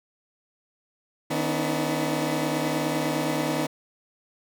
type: tone cluster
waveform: 20% pulse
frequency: 154.3 / 251.1 / 288.1 / 318.1 Hz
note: D#3 / B3 / D4 / D#4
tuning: -14 / +29 / -33 / +38 cents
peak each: -25 dBFS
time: 1.3-3.67 s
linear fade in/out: 10 ms
effects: none